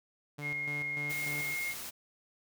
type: tone with tremolo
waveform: sawtooth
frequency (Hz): 146.3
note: D3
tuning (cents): -6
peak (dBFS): -36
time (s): 0.38-1.55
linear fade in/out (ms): 10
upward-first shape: square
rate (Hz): 3.4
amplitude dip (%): 55
type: tone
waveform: sine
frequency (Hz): 2144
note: C7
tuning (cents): +42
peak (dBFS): -33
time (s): 0.41-1.75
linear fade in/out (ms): 50
type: noise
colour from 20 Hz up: white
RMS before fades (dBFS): -42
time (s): 1.09-1.91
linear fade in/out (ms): 20
effects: none

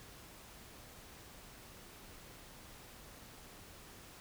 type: silence
effects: pink hiss -55 dBFS RMS until 4.2 s

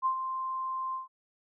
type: tone with ADSR envelope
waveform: sine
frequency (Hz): 1046.5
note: C6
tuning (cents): 0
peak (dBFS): -23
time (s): 0.02-1.08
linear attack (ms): 37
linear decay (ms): 92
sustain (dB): -8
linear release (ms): 140
effects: none

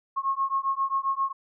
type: beating tone pair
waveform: sine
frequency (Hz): 1082 / 1089.5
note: C#6 / C#6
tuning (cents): -42 / -30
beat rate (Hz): 7.5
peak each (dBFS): -27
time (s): 0.16-1.33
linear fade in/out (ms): 20
effects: none

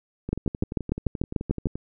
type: two click trains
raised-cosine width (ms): 3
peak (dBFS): -10 / -18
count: 10 / 18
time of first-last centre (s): 0.33-1.657 / 0.29-1.756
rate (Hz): 6.78 / 11.6
effects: none

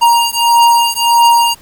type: beating tone pair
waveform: square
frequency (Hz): 937 / 938.6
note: A#5 / A#5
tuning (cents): +9 / +12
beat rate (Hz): 1.6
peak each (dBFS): -11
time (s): 0.01-1.55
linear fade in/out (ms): 20
effects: pink hiss -43 dBFS RMS until 1.61 s

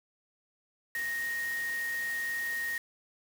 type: tone in noise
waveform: sine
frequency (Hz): 1864.7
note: A#6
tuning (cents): 0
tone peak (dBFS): -31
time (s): 0.95-2.78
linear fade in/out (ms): 2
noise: white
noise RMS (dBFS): -44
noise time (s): 0.95-2.78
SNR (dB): +10
effects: none

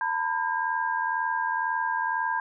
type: tone cluster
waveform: sine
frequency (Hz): 908 / 990 / 1610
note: A#5 / B5 / G6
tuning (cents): -46 / +4 / +46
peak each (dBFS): -29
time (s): 0.01-2.4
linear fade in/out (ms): 2
effects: none

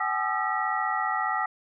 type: tone cluster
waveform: sine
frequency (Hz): 762 / 843 / 1219 / 1334 / 1928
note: G5 / G#5 / D#6 / E6 / B6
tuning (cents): -49 / +26 / -36 / +20 / -42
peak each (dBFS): -31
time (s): 0-1.46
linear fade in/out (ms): 5
effects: none

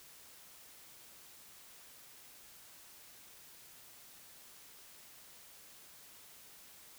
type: silence
effects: white hiss -57 dBFS RMS until 6.98 s

